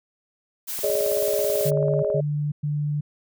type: noise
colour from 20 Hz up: blue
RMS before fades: -30 dBFS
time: 0.67-1.71 s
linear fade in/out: 20 ms
type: click train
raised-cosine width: 1 ms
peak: -25 dBFS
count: 25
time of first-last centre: 0.79-2.101 s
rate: 18.3 Hz
type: chord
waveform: sine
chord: Ab suspended fourth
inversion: none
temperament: equal with one note detuned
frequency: 415.3 / 566 / 622.3 Hz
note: Ab4 / Db5 / Eb5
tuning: 0 / +36 / 0 cents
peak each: -25 dBFS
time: 0.83-2.21 s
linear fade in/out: 10 ms
type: tone bursts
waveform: sine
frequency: 147.7 Hz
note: D3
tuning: 10 cents sharp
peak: -22 dBFS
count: 3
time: 1.65-3.01 s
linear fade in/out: 10 ms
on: 380 ms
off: 110 ms
effects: none